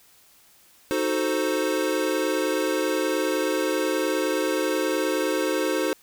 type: chord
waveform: square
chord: D# diminished seventh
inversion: none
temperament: equal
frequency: 311.1 / 370 / 440 / 523.3 Hz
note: D#4 / F#4 / A4 / C5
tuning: 0 / 0 / 0 / 0 cents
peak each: -28 / -29 / -30 / -28 dBFS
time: 0.91-5.93 s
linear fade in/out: 0 ms
effects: white hiss -56 dBFS RMS until 6.02 s